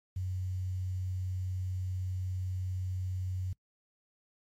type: tone with quantisation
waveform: sine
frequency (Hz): 92.5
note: F#2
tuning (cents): 0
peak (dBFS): -32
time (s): 0.16-3.53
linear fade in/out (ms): 5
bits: 10
effects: noise-tail reverb RT60 0.1 s tail -23 dB re dry + MP3 64 kbps